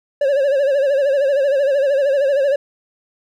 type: tone with vibrato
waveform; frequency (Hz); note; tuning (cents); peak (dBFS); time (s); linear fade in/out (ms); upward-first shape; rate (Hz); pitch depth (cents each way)
triangle; 555; C#5; +2; -11; 0.21-2.56; 5; sine; 13; 88
effects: none